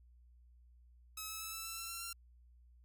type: tone with pitch steps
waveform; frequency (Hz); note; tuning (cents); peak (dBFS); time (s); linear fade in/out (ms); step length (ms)
5% pulse; 1285 / 1296.9 / 1309 / 1321.1 / 1333.4 / 1345.8 / 1358.3 / 1370.9; E6 / E6 / E6 / E6 / E6 / E6 / F6 / F6; -45 / -29 / -13 / +3 / +19 / +35 / -49 / -33; -31; 1.17-2.13; 5; 120
effects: added 60 Hz sine -60 dBFS peak until 2.84 s